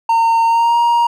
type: tone with pitch glide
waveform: triangle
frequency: 915 to 942.4 Hz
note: A#5 to A#5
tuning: -32 to +19 cents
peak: -8 dBFS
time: 0.09-1.07 s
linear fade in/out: 5 ms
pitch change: +51 cents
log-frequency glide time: 0.45-0.78 s
effects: none